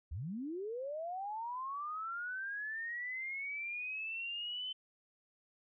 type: linear sweep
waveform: sine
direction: up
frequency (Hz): 62 to 3064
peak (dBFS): -38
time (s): 0.11-4.73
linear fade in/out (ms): 10
effects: none